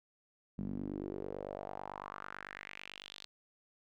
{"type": "tone with band-pass filter sweep", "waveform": "sawtooth", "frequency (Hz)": 49, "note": "G1", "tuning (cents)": 0, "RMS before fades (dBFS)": -44, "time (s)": [0.58, 3.25], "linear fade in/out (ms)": 0, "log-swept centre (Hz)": [200, 4100], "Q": 3.5, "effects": []}